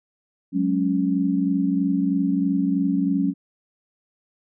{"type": "chord", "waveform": "sine", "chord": "F# suspended second", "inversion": "none", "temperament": "just", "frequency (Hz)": [185, 208.1, 277.5], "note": ["F#3", "G#3", "C#4"], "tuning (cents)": [0, 4, 2], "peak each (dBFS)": [-23, -26, -21], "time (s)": [0.52, 3.34], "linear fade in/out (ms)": 50, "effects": []}